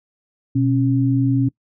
sine tone pair together, 123.7 / 273.4 Hz, B2 / C#4, +3 / -24 cents, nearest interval octave + major second, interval 1373 cents, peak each -17 dBFS, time 0.55-1.49 s, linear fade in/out 10 ms, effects noise-tail reverb RT60 0.1 s tail -22 dB re dry

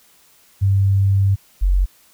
sine tone pair in turn, 98 / 46.25 Hz, G2 / F#1, 0 / 0 cents, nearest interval octave + minor second, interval 1300 cents, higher first, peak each -12 dBFS, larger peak neither, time 0.61-1.36 / 1.61-1.86 s, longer first, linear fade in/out 20 ms, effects white hiss -53 dBFS RMS until 2.13 s

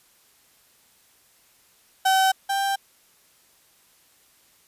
35% pulse tone pair in turn, 764 / 788.2 Hz, G5 / G5, -45 / +9 cents, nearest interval minor second, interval 54 cents, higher second, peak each -15 / -20 dBFS, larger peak first, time 2.05-2.32 / 2.49-2.76 s, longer neither, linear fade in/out 10 ms, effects white hiss -59 dBFS RMS until 4.67 s + resampled to 32000 Hz

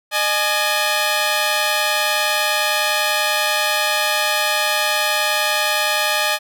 10% pulse tone pair together, 610 / 839.9 Hz, D#5 / G#5, -34 / +19 cents, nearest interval tritone, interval 553 cents, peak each -11 dBFS, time 0.11-6.39 s, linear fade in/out 50 ms, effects none

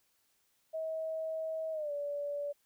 sine tone with pitch glide, 640 to 576.8 Hz, D#5 to D5, +49 to -31 cents, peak -34 dBFS, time 0.73-2.53 s, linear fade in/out 20 ms, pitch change -180 cents, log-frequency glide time 1.72-1.92 s, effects white hiss -74 dBFS RMS until 2.65 s

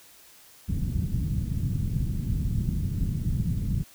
white low-pass noise, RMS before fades -27 dBFS, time 0.68-3.84 s, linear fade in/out 20 ms, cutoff 170 Hz, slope 24 dB/octave, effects white hiss -53 dBFS RMS until 3.94 s

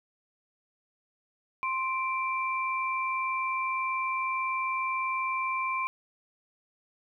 sine tone pair together, 1046.4 / 2349 Hz, C6 / D7, 0 / 0 cents, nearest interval octave + major second, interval 1400 cents, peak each -29 / -32 dBFS, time 1.63-5.87 s, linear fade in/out 0 ms, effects 11-bit

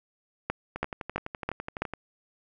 two click trains, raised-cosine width 0.5 ms, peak -19 / -12 dBFS, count 15 / 5, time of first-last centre 0.76-1.936 / 0.5-1.82 s, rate 11.9 / 3.03 Hz, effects none

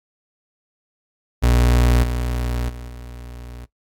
35% pulse tone with level steps, 60.5 Hz, B1, 35 cents flat, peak -11 / -19 / -30 / -32 dBFS, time 1.42-3.66 s, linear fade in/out 20 ms, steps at 2.03 / 2.69 / 2.88 s, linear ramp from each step 5 ms, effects noise-tail reverb RT60 0.1 s tail -19 dB re dry + AAC 64 kbps

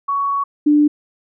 sine tone pair in turn, 1119 / 296.4 Hz, C#6 / D4, +16 / +16 cents, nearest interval octave + major seventh, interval 2300 cents, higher first, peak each -16 / -9 dBFS, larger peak second, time 0.08-0.44 / 0.66-0.88 s, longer first, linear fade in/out 10 ms, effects none

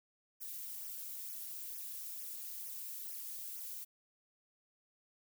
violet noise with flanger, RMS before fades -45 dBFS, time 0.4-3.85 s, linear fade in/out 20 ms, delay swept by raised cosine 0.24 to 3.64 ms, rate 2.2 Hz, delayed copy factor -0.95, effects none

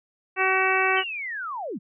harmonic tone, 378.7 Hz, F#4, 40 cents sharp, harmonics 1 / 2 / 3 / 4 / 5 / 6 / 7, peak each -27 / -27 / -27 / -27 / -27 / -27 / -27 dBFS, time 0.36-1.04 s, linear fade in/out 50 ms
sine linear sweep, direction down, 3136 to 146.83 Hz, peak -29 dBFS, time 0.96-1.79 s, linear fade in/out 20 ms
effects none

